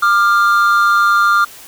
triangle tone pair together, 1196 / 1396.2 Hz, D6 / F6, +31 / -1 cents, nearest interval minor third, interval 268 cents, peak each -10 dBFS, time 0.02-1.45 s, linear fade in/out 10 ms, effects white hiss -37 dBFS RMS until 1.67 s

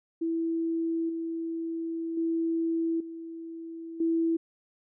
sine tone with level steps, 329.6 Hz, E4, in tune, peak -26 / -30 / -25 / -37 / -23 dBFS, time 0.21-4.37 s, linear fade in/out 10 ms, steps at 1.09 / 2.17 / 3 / 4 s, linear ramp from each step 5 ms, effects none

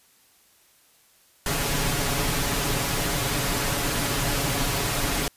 pink noise with comb filter, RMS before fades -25 dBFS, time 1.46-5.28 s, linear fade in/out 2 ms, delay 7.1 ms, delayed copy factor +0.6, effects white hiss -59 dBFS RMS until 5.36 s + resampled to 32000 Hz

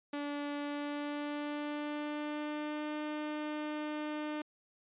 sawtooth tone with pitch glide, 289.4 to 301.9 Hz, D4 to D4, -25 to +48 cents, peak -32 dBFS, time 0.13-4.42 s, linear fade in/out 5 ms, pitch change +73 cents, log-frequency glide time 0.58-2.97 s, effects resampled to 8000 Hz

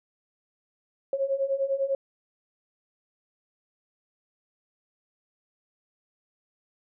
sine beating tone pair, 538 / 548 Hz, C5 / C#5, +48 / -20 cents, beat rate 10 Hz, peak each -29 / -26 dBFS, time 1.13-1.95 s, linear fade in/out 2 ms, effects none

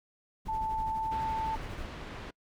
brown noise with tremolo, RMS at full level -39 dBFS, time 0.45-1.87 s, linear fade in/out 10 ms, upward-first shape sine, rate 12 Hz, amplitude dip 60%
sine tone with pitch glide, 880 to 885.1 Hz, A5 to A5, 0 to +10 cents, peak -30 dBFS, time 0.48-1.56 s, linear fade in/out 10 ms, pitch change +10 cents, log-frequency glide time 0.74-1.16 s
pink low-pass noise, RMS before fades -43 dBFS, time 1.11-2.31 s, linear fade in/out 10 ms, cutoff 3000 Hz, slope 12 dB/octave
effects noise-tail reverb RT60 0.1 s tail -26 dB re dry

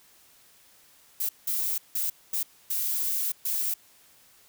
violet noise bursts at uneven times, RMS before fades -28 dBFS, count 6, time 1.2-1.29 / 1.47-1.78 / 1.95-2.1 / 2.33-2.43 / 2.7-3.32 / 3.45-3.74 s, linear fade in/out 5 ms, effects white hiss -58 dBFS RMS until 4.48 s

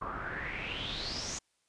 pink noise with low-pass filter sweep, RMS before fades -38 dBFS, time 0.01-1.39 s, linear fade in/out 10 ms, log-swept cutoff 1100 to 6800 Hz, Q 7.2, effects white hiss -75 dBFS RMS until 1.68 s + resampled to 22050 Hz

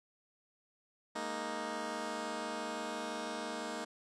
10% pulse chord, Ab suspended second, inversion none, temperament just, 207.7 / 233.6 / 311.5 Hz, Ab3 / Bb3 / Eb4, 0 / +4 / +2 cents, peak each -37 / -33 / -34 dBFS, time 1.15-3.85 s, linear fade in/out 10 ms, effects resampled to 22050 Hz

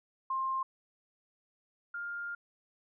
sine tone pair in turn, 1058 / 1405.7 Hz, C6 / F6, +19 / +11 cents, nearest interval perfect fourth, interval 492 cents, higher second, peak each -30 / -36 dBFS, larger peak first, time 0.3-0.63 / 1.94-2.35 s, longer second, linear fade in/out 5 ms, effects none

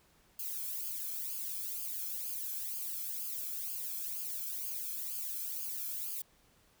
violet noise with flanger, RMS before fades -39 dBFS, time 0.39-6.22 s, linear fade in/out 5 ms, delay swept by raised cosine 0.52 to 1.08 ms, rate 2.1 Hz, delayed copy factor -0.9, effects pink hiss -67 dBFS RMS until 6.8 s

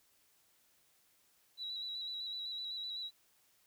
sine tone with vibrato, 3917 Hz, B7, 15 cents flat, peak -39 dBFS, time 1.57-3.11 s, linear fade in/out 50 ms, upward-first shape square, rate 7.9 Hz, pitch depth 22 cents each way, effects white hiss -71 dBFS RMS until 3.66 s

